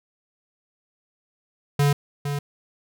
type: tone with echo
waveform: square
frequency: 143.4 Hz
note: D3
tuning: 41 cents flat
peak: -17 dBFS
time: 1.79-1.93 s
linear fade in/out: 5 ms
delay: 460 ms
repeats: 1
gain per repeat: -8 dB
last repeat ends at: 2.39 s
effects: none